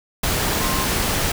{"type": "tone in noise", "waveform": "sine", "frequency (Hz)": 1056, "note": "C6", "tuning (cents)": 16, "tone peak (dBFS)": -27, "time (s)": [0.61, 0.85], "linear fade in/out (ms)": 5, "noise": "pink", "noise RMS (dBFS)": -21, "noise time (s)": [0.23, 1.32], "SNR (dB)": -9, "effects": []}